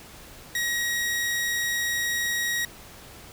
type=tone; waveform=sawtooth; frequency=1896 Hz; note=A#6; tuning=29 cents sharp; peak=-21 dBFS; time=0.55-2.65 s; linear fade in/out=2 ms; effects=pink hiss -46 dBFS RMS until 3.32 s